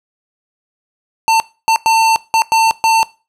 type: tone bursts at uneven times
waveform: square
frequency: 897 Hz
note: A5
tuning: 33 cents sharp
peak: -9 dBFS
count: 6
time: 1.28-1.4 / 1.68-1.76 / 1.86-2.16 / 2.34-2.42 / 2.52-2.71 / 2.84-3.03 s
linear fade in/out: 0 ms
effects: noise-tail reverb RT60 0.3 s tail -20 dB re dry + low-pass 11000 Hz 12 dB/octave